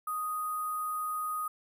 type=tone with sample-and-hold; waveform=sine; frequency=1244.5 Hz; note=D#6; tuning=in tune; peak=-31 dBFS; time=0.07-1.48 s; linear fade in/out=5 ms; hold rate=11025 Hz; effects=none

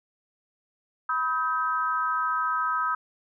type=tone with amplitude modulation; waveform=sine; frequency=1273 Hz; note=D#6; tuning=39 cents sharp; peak=-19 dBFS; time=1.09-2.95 s; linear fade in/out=5 ms; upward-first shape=sine; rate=286 Hz; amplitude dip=100%; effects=none

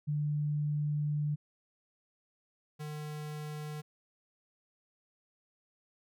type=tone pair in turn; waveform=sine / square; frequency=148.3 / 150.98 Hz; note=D3 / D3; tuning=+17 / +48 cents; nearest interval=unison; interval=31 cents; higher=second; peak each=-29 / -39 dBFS; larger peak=first; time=0.07-1.36 / 2.79-3.82 s; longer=first; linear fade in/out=20 ms; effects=none

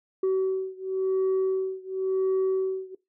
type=beating tone pair; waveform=sine; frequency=378.9 / 379.84 Hz; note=F#4 / F#4; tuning=+41 / +45 cents; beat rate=0.94 Hz; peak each=-24 / -25 dBFS; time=0.23-2.95 s; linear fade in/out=5 ms; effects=noise-tail reverb RT60 0.2 s tail -20 dB re dry + tanh soft clip ceiling -20 dBFS

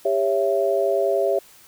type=chord; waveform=sine; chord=C# diminished; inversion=second; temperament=just; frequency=399.1 / 554.4 / 665.2 Hz; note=G4 / C#5 / E5; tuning=+31 / 0 / +16 cents; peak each=-22 dBFS; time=0.05-1.39 s; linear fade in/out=5 ms; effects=white hiss -50 dBFS RMS until 1.67 s

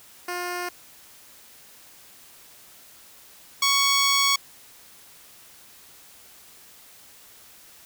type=tone pair in turn; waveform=10% pulse; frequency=355.1 / 1113.8 Hz; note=F4 / C#6; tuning=+29 / +8 cents; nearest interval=octave + minor sixth; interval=1979 cents; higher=second; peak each=-20 / -10 dBFS; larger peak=second; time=0.28-0.69 / 3.62-4.36 s; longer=second; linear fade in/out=5 ms; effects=white hiss -50 dBFS RMS until 7.85 s

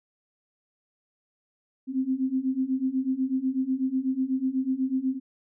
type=beating tone pair; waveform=sine; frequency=257.3 / 265.4 Hz; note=C4 / C4; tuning=-29 / +25 cents; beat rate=8.1 Hz; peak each=-28 / -26 dBFS; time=1.87-5.2 s; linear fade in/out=50 ms; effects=none

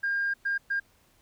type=tone bursts at uneven times; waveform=sine; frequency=1609 Hz; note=G6; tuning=45 cents sharp; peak=-24 dBFS; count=3; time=0.03-0.34 / 0.45-0.58 / 0.7-0.8 s; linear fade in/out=10 ms; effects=tanh soft clip ceiling -21 dBFS + pink hiss -64 dBFS RMS until 1.21 s

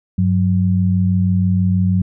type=tone pair together; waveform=sine; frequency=97.15 / 183.4 Hz; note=G2 / F#3; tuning=-15 / -15 cents; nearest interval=major seventh; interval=1100 cents; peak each=-15 dBFS; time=0.18-2.02 s; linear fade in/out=5 ms; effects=none

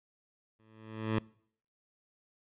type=tone with exponential growth; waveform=15% pulse; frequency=110 Hz; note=A2; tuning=in tune; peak=-20 dBFS; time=0.59-1.19 s; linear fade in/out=5 ms; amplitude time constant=130 ms; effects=noise-tail reverb RT60 0.6 s tail -24 dB re dry + resampled to 8000 Hz

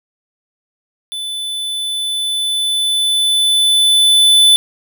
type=tone with level ramp; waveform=square; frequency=3500 Hz; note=A7; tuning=10 cents flat; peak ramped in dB=-22 to -6 dBFS; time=1.12-4.56 s; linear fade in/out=0 ms; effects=none

